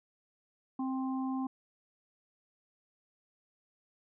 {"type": "harmonic tone", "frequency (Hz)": 262.7, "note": "C4", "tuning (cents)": 7, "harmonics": [1, 3, 4], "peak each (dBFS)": [-32, -42, -44], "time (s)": [0.79, 1.47], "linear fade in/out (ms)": 5, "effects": []}